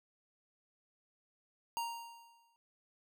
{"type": "tone with exponential decay", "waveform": "square", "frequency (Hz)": 932.3, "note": "A#5", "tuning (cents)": 0, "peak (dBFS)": -34, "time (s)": [1.77, 2.56], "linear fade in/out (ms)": 0, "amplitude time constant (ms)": 170, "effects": []}